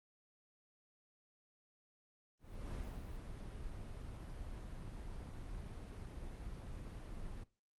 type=noise with ADSR envelope; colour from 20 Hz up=brown; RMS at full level=-42 dBFS; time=2.39-7.44 s; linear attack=340 ms; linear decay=300 ms; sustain=-5 dB; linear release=9 ms; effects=noise-tail reverb RT60 0.3 s tail -19 dB re dry + Opus 32 kbps